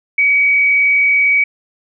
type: tone with frequency modulation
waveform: sine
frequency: 2269 Hz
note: C#7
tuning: 40 cents sharp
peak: -9 dBFS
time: 0.18-1.44 s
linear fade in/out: 5 ms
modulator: 92.5 Hz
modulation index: 0.37
effects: none